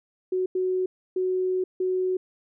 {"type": "tone bursts at uneven times", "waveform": "sine", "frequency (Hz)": 370.3, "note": "F#4", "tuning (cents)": 1, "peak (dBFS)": -22, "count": 4, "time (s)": [[0.32, 0.46], [0.55, 0.86], [1.16, 1.64], [1.8, 2.17]], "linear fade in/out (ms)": 5, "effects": []}